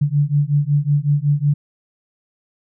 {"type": "beating tone pair", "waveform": "sine", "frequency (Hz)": [142.6, 148], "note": ["C#3", "D3"], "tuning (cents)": [49, 14], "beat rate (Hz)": 5.4, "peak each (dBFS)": -17, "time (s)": [0.01, 1.54], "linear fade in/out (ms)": 10, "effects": []}